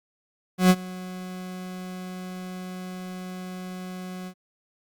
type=tone with ADSR envelope; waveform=40% pulse; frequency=183.6 Hz; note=F#3; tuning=13 cents flat; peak=-11 dBFS; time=0.58-4.34 s; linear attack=120 ms; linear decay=50 ms; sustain=-22 dB; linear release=69 ms; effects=Opus 48 kbps